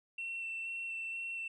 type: tone with vibrato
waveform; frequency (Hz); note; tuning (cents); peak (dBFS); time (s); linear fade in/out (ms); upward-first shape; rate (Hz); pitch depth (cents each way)
sine; 2700; E7; +41; -36; 0.18-1.48; 5; square; 2.1; 9
effects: tanh soft clip ceiling -34 dBFS